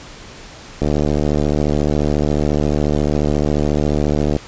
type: click train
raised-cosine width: 2 ms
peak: -4 dBFS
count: 264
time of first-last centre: 0.82-4.364 s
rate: 74.2 Hz
effects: pink hiss -37 dBFS RMS until 4.47 s + resampled to 16000 Hz